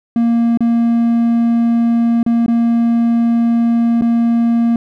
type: tone with dropouts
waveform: triangle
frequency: 233.1 Hz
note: A#3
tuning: in tune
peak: -8 dBFS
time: 0.16-4.76 s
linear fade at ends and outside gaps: 2 ms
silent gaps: 0.574-0.606 / 2.23-2.263 / 2.462-2.481 / 4.012-4.02 s
effects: none